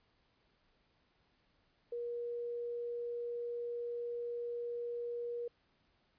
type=tone; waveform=sine; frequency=476.4 Hz; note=A#4; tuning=38 cents sharp; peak=-37 dBFS; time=1.92-5.48 s; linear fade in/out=5 ms; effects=pink hiss -74 dBFS RMS until 6.18 s + resampled to 11025 Hz